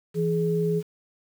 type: tone pair together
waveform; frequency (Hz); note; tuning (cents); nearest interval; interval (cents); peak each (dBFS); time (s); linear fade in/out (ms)
sine; 166.2 / 420.9; E3 / G#4; +15 / +23; octave + major third; 1608; -24; 0.14-0.83; 50
effects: 8-bit